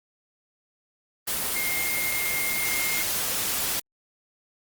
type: tone in noise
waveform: sine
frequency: 2126 Hz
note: C7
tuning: 27 cents sharp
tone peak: -28 dBFS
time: 1.55-3.03 s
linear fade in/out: 10 ms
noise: white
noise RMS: -27 dBFS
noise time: 1.27-3.8 s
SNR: -4 dB
effects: Opus 24 kbps